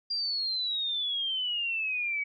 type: exponential sweep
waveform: sine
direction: down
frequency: 4800 to 2253 Hz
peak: -28 dBFS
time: 0.1-2.24 s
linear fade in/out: 10 ms
effects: none